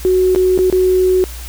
sine tone with dropouts, 370 Hz, F#4, in tune, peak -9 dBFS, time 0.05-1.24 s, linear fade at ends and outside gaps 0 ms, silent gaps 0.349-0.36 / 0.577-0.589 / 0.7-0.726 s, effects added 60 Hz sine -27 dBFS peak until 1.48 s + white hiss -34 dBFS RMS until 1.48 s

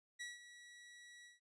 sawtooth tone with ADSR envelope, 1933 Hz, B6, 38 cents flat, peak -40 dBFS, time 0.19-1.4 s, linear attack 21 ms, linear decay 170 ms, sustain -13 dB, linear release 150 ms, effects resampled to 22050 Hz

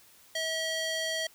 square tone with band-pass filter, 644 Hz, E5, 41 cents flat, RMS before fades -32 dBFS, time 0.35-1.27 s, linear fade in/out 5 ms, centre 3800 Hz, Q 0.82, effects white hiss -58 dBFS RMS until 1.34 s

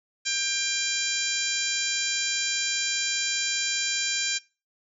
harmonic tone, 795 Hz, G5, 24 cents sharp, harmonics 2 / 3 / 4 / 5 / 6 / 7 / 8 / 9, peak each -35 / -32 / -34 / -33 / -34 / -33 / -35 / -31 dBFS, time 0.25-4.39 s, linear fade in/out 20 ms, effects noise-tail reverb RT60 0.3 s tail -21 dB re dry

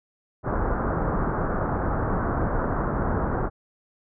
pink low-pass noise, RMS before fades -25 dBFS, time 0.43-3.5 s, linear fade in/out 50 ms, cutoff 1500 Hz, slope 48 dB/octave, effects none

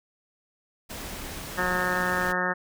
pink noise, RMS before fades -37 dBFS, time 0.89-2.33 s, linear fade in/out 20 ms
harmonic tone, 181.2 Hz, F#3, 36 cents flat, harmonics 1 / 2 / 3 / 4 / 5 / 6 / 7 / 8 / 9 / 10, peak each -34 / -35 / -33 / -36 / -34 / -36 / -32 / -34 / -31 / -30 dBFS, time 1.57-2.54 s, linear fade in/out 20 ms
effects none

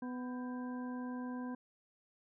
harmonic tone with a mistuned harmonic, 249.6 Hz, B3, 19 cents sharp, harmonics 1 / 2 / 3 / 4 / 6, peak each -39 / -51 / -54 / -50 / -55 dBFS, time 0.02-1.55 s, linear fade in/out 5 ms, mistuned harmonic 6, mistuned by +92 cents, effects none

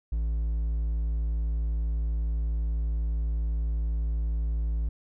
triangle tone with hard clipping, 56.1 Hz, A1, 34 cents sharp, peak -26 dBFS, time 0.12-4.89 s, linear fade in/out 5 ms, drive 6 dB, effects none

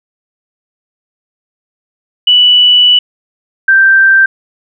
sine tone pair in turn, 2960 / 1568 Hz, F#7 / G6, 0 / 0 cents, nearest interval major seventh, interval 1100 cents, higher first, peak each -3 dBFS, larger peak neither, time 2.27-2.99 / 3.68-4.26 s, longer first, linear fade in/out 5 ms, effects none

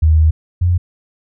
sine tone pair in turn, 78.7 / 88.34 Hz, D#2 / F2, +20 / +20 cents, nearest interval major second, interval 200 cents, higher second, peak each -7 / -10 dBFS, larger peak first, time 0.02-0.31 / 0.61-0.78 s, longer first, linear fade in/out 10 ms, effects none

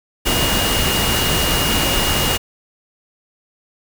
sine tone in noise, 2856 Hz, F7, 38 cents sharp, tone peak -22 dBFS, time 0.25-2.38 s, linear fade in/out 20 ms, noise pink, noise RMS -18 dBFS, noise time 0.25-2.38 s, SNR -7 dB, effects none

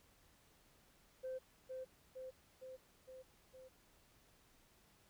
sine tone with echo, 518 Hz, C5, 17 cents flat, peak -40 dBFS, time 1.23-1.39 s, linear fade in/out 20 ms, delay 460 ms, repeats 5, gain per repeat -3 dB, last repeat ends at 3.69 s, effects tanh soft clip ceiling -39 dBFS + pink hiss -70 dBFS RMS until 5.09 s

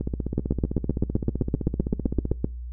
two click trains, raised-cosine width 3 ms, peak -9 / -14 dBFS, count 17 / 37, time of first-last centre 0.38-2.445 / 0.01-2.318 s, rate 7.75 / 15.6 Hz, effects noise-tail reverb RT60 0.3 s tail -24 dB re dry + added 60 Hz sine -32 dBFS peak until 2.72 s

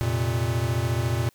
square chord, F suspended fourth, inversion none, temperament equal, 87.31 / 116.54 / 130.81 Hz, F2 / Bb2 / C3, 0 / 0 / 0 cents, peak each -30 / -25 / -31 dBFS, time 0.01-1.29 s, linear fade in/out 0 ms, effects white hiss -62 dBFS RMS until 1.34 s

